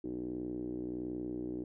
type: tone with low-pass filter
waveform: 5% pulse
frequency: 61.4 Hz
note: B1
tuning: 9 cents flat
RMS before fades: -39 dBFS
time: 0.04-1.64 s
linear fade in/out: 5 ms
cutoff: 330 Hz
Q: 7.6
effects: none